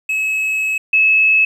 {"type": "tone pair in turn", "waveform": ["triangle", "sine"], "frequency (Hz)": [2576, 2591], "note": ["E7", "E7"], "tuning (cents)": [-41, -30], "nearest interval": "unison", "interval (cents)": 11, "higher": "second", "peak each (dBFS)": [-14, -9], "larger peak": "second", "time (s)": [[0.09, 0.78], [0.93, 1.45]], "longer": "first", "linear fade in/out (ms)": 5, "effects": ["8-bit"]}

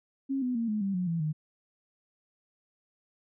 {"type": "tone with pitch steps", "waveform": "sine", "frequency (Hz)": [271.1, 250, 230.6, 212.7, 196.18, 180.94, 166.88, 153.92], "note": ["C#4", "B3", "A#3", "G#3", "G3", "F#3", "E3", "D#3"], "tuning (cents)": [-38, 21, -19, 42, 2, -38, 22, -18], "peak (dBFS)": -27, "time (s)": [0.29, 1.33], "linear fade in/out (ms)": 20, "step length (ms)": 130, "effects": []}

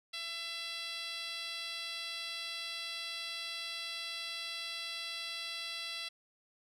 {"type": "tone with band-pass filter", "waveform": "10% pulse", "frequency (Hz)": 671, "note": "E5", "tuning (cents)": 31, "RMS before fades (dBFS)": -41, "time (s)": [0.13, 6.09], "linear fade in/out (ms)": 10, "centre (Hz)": 4300, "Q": 1.5, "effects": []}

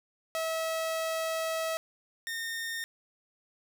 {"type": "tone pair in turn", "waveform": "sawtooth", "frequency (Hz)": [647, 1830], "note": ["E5", "A#6"], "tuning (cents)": [-32, -32], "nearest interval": "octave + tritone", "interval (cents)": 1800, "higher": "second", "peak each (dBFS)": [-26, -30], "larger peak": "first", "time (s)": [[0.35, 1.77], [2.27, 2.84]], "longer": "first", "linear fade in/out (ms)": 0, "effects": []}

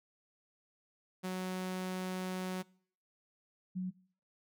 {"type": "tone pair in turn", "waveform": ["sawtooth", "sine"], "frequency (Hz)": [185, 184.24], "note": ["F#3", "F#3"], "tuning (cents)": [0, -7], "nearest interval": "unison", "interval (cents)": 7, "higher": "first", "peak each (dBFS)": [-32, -34], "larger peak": "first", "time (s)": [[1.23, 2.63], [3.75, 3.91]], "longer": "first", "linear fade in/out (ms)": 20, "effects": ["noise-tail reverb RT60 0.6 s tail -24 dB re dry"]}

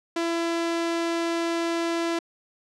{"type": "tone", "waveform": "sawtooth", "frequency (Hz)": 335.7, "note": "E4", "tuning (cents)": 32, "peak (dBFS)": -20, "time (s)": [0.16, 2.19], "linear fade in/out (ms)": 5, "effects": ["low-pass 7000 Hz 12 dB/octave"]}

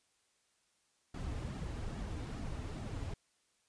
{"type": "noise with flanger", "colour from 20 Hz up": "brown", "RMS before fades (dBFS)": -41, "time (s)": [1.14, 3.14], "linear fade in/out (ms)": 5, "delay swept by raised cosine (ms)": [1.9, 5.5], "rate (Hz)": 2.4, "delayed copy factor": -0.55, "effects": ["white hiss -75 dBFS RMS until 3.68 s", "resampled to 22050 Hz"]}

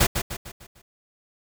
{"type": "noise with echo", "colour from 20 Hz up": "pink", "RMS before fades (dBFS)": -18, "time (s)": [0, 0.07], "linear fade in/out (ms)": 10, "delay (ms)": 150, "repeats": 5, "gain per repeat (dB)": -7, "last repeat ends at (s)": 0.82, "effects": []}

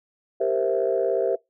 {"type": "chord", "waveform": "sine", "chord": "C dominant seventh", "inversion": "second", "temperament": "equal", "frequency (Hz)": [392, 466.2, 523.3, 659.3], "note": ["G4", "Bb4", "C5", "E5"], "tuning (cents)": [0, 0, 0, 0], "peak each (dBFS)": -25, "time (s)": [0.4, 1.36], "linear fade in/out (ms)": 10, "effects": ["noise-tail reverb RT60 0.2 s tail -24 dB re dry", "tanh soft clip ceiling -11 dBFS"]}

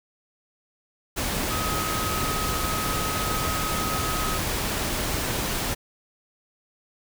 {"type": "tone in noise", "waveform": "sine", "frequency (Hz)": 1267, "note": "D#6", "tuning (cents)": 31, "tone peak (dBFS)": -30, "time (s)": [1.5, 4.39], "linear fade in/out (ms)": 20, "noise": "pink", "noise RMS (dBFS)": -27, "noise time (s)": [1.16, 5.75], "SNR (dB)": -6, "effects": []}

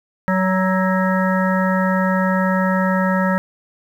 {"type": "harmonic tone with a mistuned harmonic", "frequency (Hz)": 187.6, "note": "F#3", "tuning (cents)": 24, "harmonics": [1, 3, 5, 7, 9, 10], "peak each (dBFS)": [-17, -22, -24, -25, -27, -27], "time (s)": [0.28, 3.38], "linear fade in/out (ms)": 0, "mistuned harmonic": 9, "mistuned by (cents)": -40, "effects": ["8-bit"]}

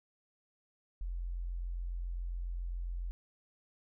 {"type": "tone", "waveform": "sine", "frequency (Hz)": 43.65, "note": "F1", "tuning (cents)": 0, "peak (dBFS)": -35, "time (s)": [1.01, 3.11], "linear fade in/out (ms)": 0, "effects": []}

